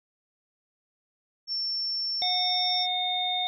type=tone; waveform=sine; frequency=5420 Hz; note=E8; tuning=47 cents sharp; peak=-27 dBFS; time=1.47-2.87 s; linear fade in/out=50 ms
type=harmonic tone; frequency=729 Hz; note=F#5; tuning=26 cents flat; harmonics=1 / 3 / 5; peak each=-30 / -38 / -27 dBFS; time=2.22-3.47 s; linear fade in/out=0 ms
effects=none